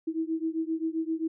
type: beating tone pair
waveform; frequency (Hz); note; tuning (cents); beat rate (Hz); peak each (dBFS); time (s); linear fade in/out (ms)
sine; 320 / 327.6; D#4 / E4; +49 / -11; 7.6; -30 / -31; 0.07-1.28; 10
effects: none